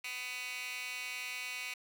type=tone with high-pass filter; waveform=15% pulse; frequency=249.9 Hz; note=B3; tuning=21 cents sharp; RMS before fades=-41 dBFS; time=0.04-1.74 s; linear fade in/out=5 ms; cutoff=2300 Hz; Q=2.5; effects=none